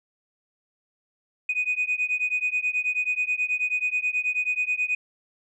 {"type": "beating tone pair", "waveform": "sine", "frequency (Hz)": [2485, 2494.3], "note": ["D#7", "D#7"], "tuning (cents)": [-3, 4], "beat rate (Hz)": 9.3, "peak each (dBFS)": -25, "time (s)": [1.49, 4.95], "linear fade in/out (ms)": 5, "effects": ["tanh soft clip ceiling -17 dBFS"]}